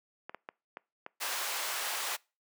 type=clicks; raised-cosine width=0.5 ms; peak=-25 dBFS; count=5; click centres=0.295 / 0.346 / 0.489 / 0.771 / 1.064 s
type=high-pass noise; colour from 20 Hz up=pink; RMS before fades=-35 dBFS; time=1.2-2.17 s; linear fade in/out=20 ms; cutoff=790 Hz; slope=12 dB/octave
effects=noise-tail reverb RT60 0.3 s tail -25 dB re dry + high-pass 400 Hz 12 dB/octave